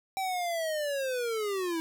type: linear sweep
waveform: square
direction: down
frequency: 777 to 320 Hz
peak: -30 dBFS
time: 0.17-1.8 s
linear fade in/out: 0 ms
effects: none